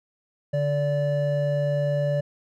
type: tone pair together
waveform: triangle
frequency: 145.1 / 580.4 Hz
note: D3 / D5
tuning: -21 / -21 cents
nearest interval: 2 octaves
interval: 2400 cents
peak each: -22 dBFS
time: 0.53-2.21 s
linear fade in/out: 10 ms
effects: none